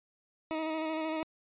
20% pulse tone with vibrato, 316.4 Hz, D#4, 29 cents sharp, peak -27 dBFS, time 0.51-1.23 s, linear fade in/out 0 ms, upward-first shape square, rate 13 Hz, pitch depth 20 cents each way, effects resampled to 8000 Hz

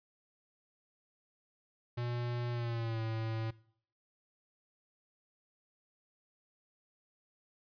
square tone with pitch glide, 120.6 to 111.88 Hz, B2 to A2, -41 to +29 cents, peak -35 dBFS, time 1.97-3.51 s, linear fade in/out 10 ms, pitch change -130 cents, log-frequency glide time 2.51-3.01 s, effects noise-tail reverb RT60 0.6 s tail -21 dB re dry + resampled to 11025 Hz

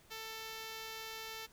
5% pulse tone, 443.6 Hz, A4, 14 cents sharp, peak -32 dBFS, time 0.1-1.47 s, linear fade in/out 20 ms, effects pink hiss -64 dBFS RMS until 1.52 s

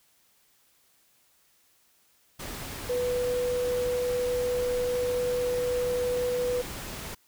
sine tone in noise, 493.9 Hz, B4, in tune, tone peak -25 dBFS, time 2.89-6.62 s, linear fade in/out 10 ms, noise pink, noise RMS -38 dBFS, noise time 2.39-7.15 s, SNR +10 dB, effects white hiss -65 dBFS RMS until 7.27 s

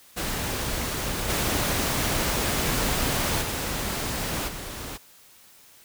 pink noise with level steps, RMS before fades -29 / -25 / -29 / -36 dBFS, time 0.16-4.98 s, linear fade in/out 20 ms, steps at 1.28 / 3.41 / 4.47 s, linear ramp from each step 20 ms, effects white hiss -53 dBFS RMS until 5.84 s

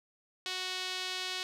sawtooth tone with band-pass filter, 370 Hz, F#4, in tune, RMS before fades -37 dBFS, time 0.46-1.43 s, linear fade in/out 0 ms, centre 3800 Hz, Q 1.7, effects none

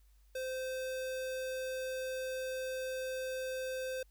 square tone, 518 Hz, C5, 17 cents flat, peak -37 dBFS, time 0.35-4.03 s, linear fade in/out 5 ms, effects added 50 Hz sine -61 dBFS peak until 4.1 s + white hiss -75 dBFS RMS until 4.1 s

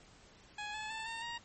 15% pulse tone with pitch steps, 836 / 860.5 / 885.7 / 911.7 / 938.4 Hz, G#5 / A5 / A5 / A#5 / A#5, +11 / -39 / +11 / -39 / +11 cents, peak -33 dBFS, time 0.58-1.38 s, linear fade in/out 5 ms, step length 160 ms, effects pink hiss -60 dBFS RMS until 1.44 s + MP3 32 kbps

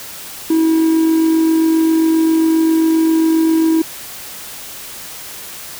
triangle tone with amplitude modulation, 323.1 Hz, E4, 35 cents flat, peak -6 dBFS, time 0.5-3.82 s, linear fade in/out 5 ms, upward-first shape sine, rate 47.5 Hz, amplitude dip 35%, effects tanh soft clip ceiling -2 dBFS + white hiss -31 dBFS RMS until 5.79 s

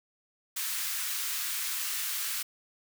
white high-pass noise, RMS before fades -33 dBFS, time 0.56-2.43 s, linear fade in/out 10 ms, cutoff 1200 Hz, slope 24 dB/octave, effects none

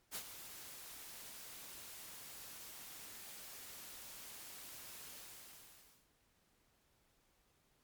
white noise with ADSR envelope, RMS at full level -42 dBFS, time 0.11-6.08 s, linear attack 44 ms, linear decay 72 ms, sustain -10 dB, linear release 1000 ms, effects pink hiss -75 dBFS RMS until 7.83 s + MP3 96 kbps

